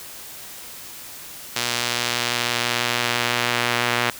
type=tone with band-pass filter sweep; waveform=sawtooth; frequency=120.4 Hz; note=B2; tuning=44 cents flat; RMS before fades=-23 dBFS; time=1.56-4.1 s; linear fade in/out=0 ms; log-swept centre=4600 to 2200 Hz; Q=0.85; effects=white hiss -38 dBFS RMS until 4.19 s